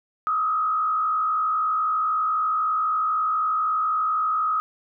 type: tone with frequency modulation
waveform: sine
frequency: 1263 Hz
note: D#6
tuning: 26 cents sharp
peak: -20 dBFS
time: 0.27-4.6 s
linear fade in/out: 0 ms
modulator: 56.1 Hz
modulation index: 0.71
effects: none